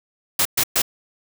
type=noise bursts; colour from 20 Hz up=white; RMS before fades=-18 dBFS; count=3; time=0.39-0.819 s; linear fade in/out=5 ms; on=63 ms; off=120 ms; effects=none